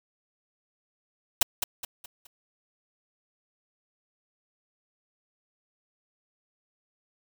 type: noise with echo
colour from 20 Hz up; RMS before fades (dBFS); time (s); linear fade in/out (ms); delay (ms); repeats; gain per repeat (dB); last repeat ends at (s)
white; -19; 1.41-1.43; 5; 210; 4; -8; 2.27
effects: none